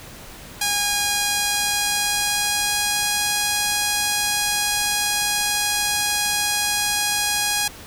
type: tone with pitch glide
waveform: 5% pulse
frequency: 820 to 826.7 Hz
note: G#5 to G#5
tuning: -22 to -8 cents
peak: -7 dBFS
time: 0.61-7.68 s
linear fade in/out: 5 ms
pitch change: +14 cents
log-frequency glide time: 1.23-3.28 s
effects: pink hiss -40 dBFS RMS until 7.86 s